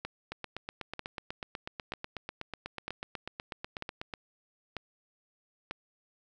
two click trains, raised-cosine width 0.3 ms, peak -20 / -21 dBFS, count 7 / 32, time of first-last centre 0.05-5.71 / 0.32-4.138 s, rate 1.06 / 8.12 Hz, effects none

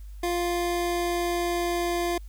25% pulse tone with pitch glide, 349.2 to 347.2 Hz, F4 to F4, 0 to -10 cents, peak -21 dBFS, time 0.23-2.18 s, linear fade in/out 5 ms, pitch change -10 cents, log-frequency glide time 0.35-1.9 s, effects added 50 Hz sine -38 dBFS peak until 2.28 s + white hiss -62 dBFS RMS until 2.28 s

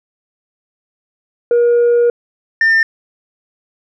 sine tone pair in turn, 476.4 / 1802 Hz, A#4 / A6, +38 / +41 cents, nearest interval octave + major seventh, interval 2303 cents, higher second, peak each -6 dBFS, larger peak neither, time 1.51-2.1 / 2.61-2.83 s, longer first, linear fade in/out 2 ms, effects tanh soft clip ceiling -7 dBFS

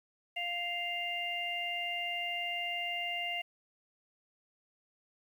harmonic tone, 698.5 Hz, F5, in tune, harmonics 1 / 3 / 4, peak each -40 / -38 / -36 dBFS, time 0.36-3.42 s, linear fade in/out 10 ms, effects 10-bit

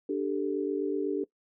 sine chord, D suspended fourth, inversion none, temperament equal, 293.7 / 392 / 440 Hz, D4 / G4 / A4, 0 / 0 / 0 cents, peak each -31 / -31 / -33 dBFS, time 0.09-1.24 s, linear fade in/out 5 ms, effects noise-tail reverb RT60 0.1 s tail -20 dB re dry

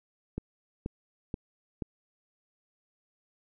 click train, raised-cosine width 3 ms, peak -20 dBFS, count 4, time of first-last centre 0.38-1.822 s, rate 2.08 Hz, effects none

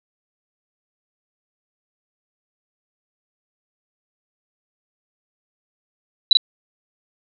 sine tone with echo, 3951 Hz, B7, in tune, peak -6 dBFS, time 6.31-6.33 s, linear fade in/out 2 ms, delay 41 ms, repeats 1, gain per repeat -3 dB, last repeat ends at 6.371 s, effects none

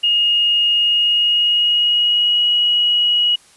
sine tone with pitch glide, 2857 to 2907 Hz, F7 to F#7, +39 to -31 cents, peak -12 dBFS, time 0.03-3.36 s, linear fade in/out 10 ms, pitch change +30 cents, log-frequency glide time 0.73-2.46 s, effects white hiss -49 dBFS RMS until 3.56 s + resampled to 24000 Hz

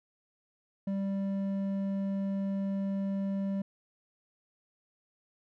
sine tone with hard clipping, 196 Hz, G3, in tune, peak -31 dBFS, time 0.87-3.62 s, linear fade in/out 5 ms, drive 6 dB, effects none

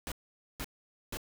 pink noise bursts, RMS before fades -38 dBFS, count 3, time 0.07-1.171 s, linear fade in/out 0 ms, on 47 ms, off 480 ms, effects none

